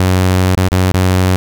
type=tone with dropouts; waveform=sawtooth; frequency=92.5 Hz; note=F#2; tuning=in tune; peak=-5 dBFS; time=0-1.36 s; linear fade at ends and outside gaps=0 ms; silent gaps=0.552-0.573 / 0.685-0.719 / 0.92-0.942 s; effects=none